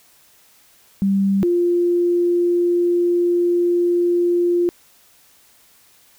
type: tone pair in turn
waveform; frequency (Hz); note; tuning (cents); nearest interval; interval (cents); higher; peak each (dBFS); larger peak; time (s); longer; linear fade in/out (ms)
sine; 196 / 349.2; G3 / F4; 0 / 0; minor seventh; 1000; second; -14; neither; 1.02-1.43 / 1.43-4.69; second; 0
effects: white hiss -53 dBFS RMS until 6.18 s